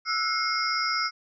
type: tone cluster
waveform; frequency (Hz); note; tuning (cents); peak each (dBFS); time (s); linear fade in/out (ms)
sine; 1318 / 1454 / 2144 / 5030 / 5520; E6 / F#6 / C7 / D#8 / F8; -1 / -31 / +42 / +18 / -21; -28 / -33 / -31 / -30 / -33; 0.05-1.11; 50
effects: none